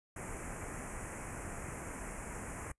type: band-stop noise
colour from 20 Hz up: pink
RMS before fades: -43 dBFS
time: 0.16-2.72 s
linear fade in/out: 5 ms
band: 2400 to 6800 Hz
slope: 48 dB/octave
effects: noise-tail reverb RT60 0.1 s tail -23 dB re dry + resampled to 24000 Hz